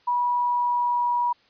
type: tone with pitch glide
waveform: sine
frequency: 973 to 966.3 Hz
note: B5 to B5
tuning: -26 to -38 cents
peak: -20 dBFS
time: 0.07-1.33 s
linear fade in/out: 10 ms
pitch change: -12 cents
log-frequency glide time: 0.31-1.09 s
effects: white hiss -60 dBFS RMS until 1.49 s + resampled to 11025 Hz